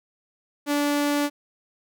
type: tone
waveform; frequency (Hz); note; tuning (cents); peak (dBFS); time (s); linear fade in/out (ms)
sawtooth; 290; D4; -22; -17; 0.66-1.3; 50
effects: none